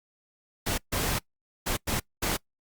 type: noise bursts at uneven times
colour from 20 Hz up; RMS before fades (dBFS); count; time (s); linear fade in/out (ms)
pink; -28; 5; 0.66-0.78 / 0.92-1.19 / 1.66-1.77 / 1.87-2 / 2.22-2.37; 10
effects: noise-tail reverb RT60 0.1 s tail -24 dB re dry + Opus 48 kbps